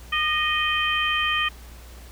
harmonic tone with a mistuned harmonic, 622.3 Hz, D#5, in tune, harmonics 2 / 3 / 4 / 5, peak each -26 / -26 / -26 / -26 dBFS, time 0.12-1.49 s, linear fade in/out 10 ms, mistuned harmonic 2, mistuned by -36 cents, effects added 60 Hz sine -41 dBFS peak until 2.11 s + pink hiss -48 dBFS RMS until 2.11 s

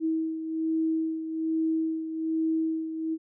sine beating tone pair, 320.9 / 322.1 Hz, E4 / E4, -46 / -40 cents, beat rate 1.2 Hz, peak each -26 / -33 dBFS, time 0-3.18 s, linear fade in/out 50 ms, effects none

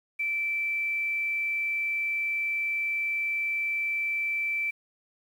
sine tone, 2330 Hz, D7, 14 cents flat, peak -26 dBFS, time 0.19-4.71 s, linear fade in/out 10 ms, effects 9-bit

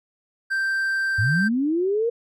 triangle tone, 1568 Hz, G6, in tune, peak -19 dBFS, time 0.5-1.49 s, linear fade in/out 20 ms
sine linear sweep, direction up, 92.5 to 478.7 Hz, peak -19 dBFS, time 1.18-2.1 s, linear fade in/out 10 ms
effects none

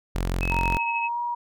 sawtooth tone, 44.43 Hz, F1, 31 cents sharp, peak -20 dBFS, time 0.15-0.77 s, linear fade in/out 0 ms
sine tone with tremolo, 2572 Hz, E7, 43 cents flat, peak -24 dBFS, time 0.41-1.09 s, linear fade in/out 20 ms, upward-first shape triangle, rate 13 Hz, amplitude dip 60%
sine tone with pitch glide, 932.3 to 955.2 Hz, A#5 to A#5, 0 to +42 cents, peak -25 dBFS, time 0.51-1.35 s, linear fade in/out 10 ms, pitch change +42 cents, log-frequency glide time 1.04-1.19 s
effects none

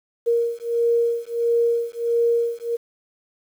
sine beating tone pair, 467.8 / 469.3 Hz, A#4 / A#4, +6 / +12 cents, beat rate 1.5 Hz, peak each -21 dBFS, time 0.26-2.77 s, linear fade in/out 20 ms, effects 8-bit

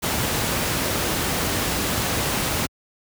pink noise, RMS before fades -23 dBFS, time 0.02-2.67 s, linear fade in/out 20 ms, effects high-pass 60 Hz 12 dB/octave

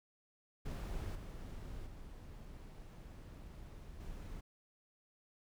brown noise with level steps, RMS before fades -41 / -47 / -51 / -47 dBFS, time 0.65-4.41 s, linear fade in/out 10 ms, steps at 1.15 / 1.86 / 4 s, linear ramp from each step 5 ms, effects none

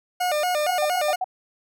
40% pulse tone with vibrato, 659.3 Hz, E5, in tune, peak -20 dBFS, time 0.2-1.16 s, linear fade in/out 10 ms, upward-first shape square, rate 4.3 Hz, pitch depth 160 cents each way
sine tone bursts, 745 Hz, F#5, 12 cents sharp, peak -21 dBFS, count 5, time 0.69-1.243 s, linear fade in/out 5 ms, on 33 ms, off 97 ms
effects none

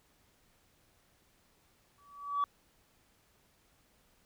sine tone with exponential growth, 1144 Hz, D6, 46 cents flat, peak -24 dBFS, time 1.98-2.44 s, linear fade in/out 1 ms, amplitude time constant 98 ms, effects tanh soft clip ceiling -24 dBFS + pink hiss -69 dBFS RMS until 4.25 s

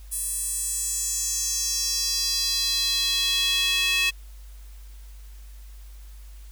square tone with high-pass filter sweep, 370 Hz, F#4, in tune, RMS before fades -25 dBFS, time 0.11-4.11 s, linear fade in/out 20 ms, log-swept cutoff 9800 to 2700 Hz, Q 3.7, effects added 50 Hz sine -40 dBFS peak until 6.51 s + white hiss -56 dBFS RMS until 6.51 s

